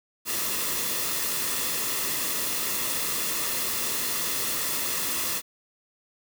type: noise with comb filter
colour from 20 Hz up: white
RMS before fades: -28 dBFS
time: 0.25-5.42 s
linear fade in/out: 50 ms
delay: 1.3 ms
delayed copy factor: -0.5
effects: none